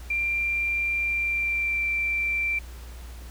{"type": "tone with pitch glide", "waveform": "sine", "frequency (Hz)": [2374, 2349], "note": ["D7", "D7"], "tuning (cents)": [18, 0], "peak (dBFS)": -23, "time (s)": [0.1, 2.59], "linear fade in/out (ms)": 5, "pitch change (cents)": -18, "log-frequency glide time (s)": [1.01, 1.84], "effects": ["added 60 Hz sine -38 dBFS peak until 3.3 s", "pink hiss -49 dBFS RMS until 3.3 s"]}